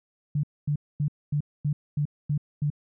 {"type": "tone bursts", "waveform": "sine", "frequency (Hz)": 146.83, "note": "D3", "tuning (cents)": 0, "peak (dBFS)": -22, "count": 8, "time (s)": [0.35, 2.702], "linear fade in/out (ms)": 5, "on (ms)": 84, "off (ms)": 240, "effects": []}